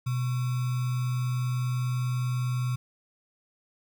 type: tone with sample-and-hold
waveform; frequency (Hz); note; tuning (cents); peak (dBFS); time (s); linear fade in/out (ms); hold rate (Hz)
sine; 125.1; B2; +23; -25; 0.06-2.76; 10; 1225
effects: none